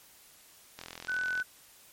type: click train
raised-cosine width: 0.2 ms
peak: -24 dBFS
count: 27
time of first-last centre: 0.79-1.4 s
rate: 42.6 Hz
type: tone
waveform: sine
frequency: 1499 Hz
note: F#6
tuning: 22 cents sharp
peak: -29 dBFS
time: 1.08-1.43 s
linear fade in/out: 10 ms
effects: white hiss -57 dBFS RMS until 1.92 s + MP3 64 kbps